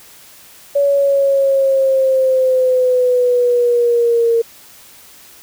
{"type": "linear sweep", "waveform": "sine", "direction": "down", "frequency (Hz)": [567, 460], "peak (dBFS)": -10, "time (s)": [0.75, 4.42], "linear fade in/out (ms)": 10, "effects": ["white hiss -42 dBFS RMS until 5.42 s"]}